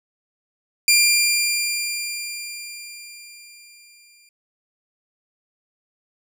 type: tone with exponential decay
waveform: 15% pulse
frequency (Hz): 2390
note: D7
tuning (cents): +30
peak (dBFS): -5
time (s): 0.88-4.29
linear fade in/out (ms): 2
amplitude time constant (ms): 740
effects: none